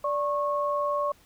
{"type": "tone pair together", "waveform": "sine", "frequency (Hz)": [583.9, 1095], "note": ["D5", "C#6"], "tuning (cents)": [-10, -22], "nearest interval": "major seventh", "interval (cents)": 1088, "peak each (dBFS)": -27, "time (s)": [0.04, 1.12], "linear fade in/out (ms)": 5, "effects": ["pink hiss -59 dBFS RMS until 1.25 s"]}